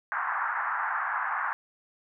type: band-pass noise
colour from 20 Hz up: white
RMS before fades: -30 dBFS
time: 0.12-1.53 s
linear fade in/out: 0 ms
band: 810 to 1700 Hz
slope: 48 dB/octave
effects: none